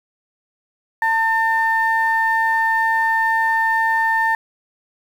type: tone pair together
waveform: sine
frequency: 897.9 / 1800 Hz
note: A5 / A6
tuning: +35 / +39 cents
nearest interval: octave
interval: 1204 cents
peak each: -17 dBFS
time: 1.02-4.35 s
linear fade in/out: 2 ms
effects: tanh soft clip ceiling -7 dBFS + 7-bit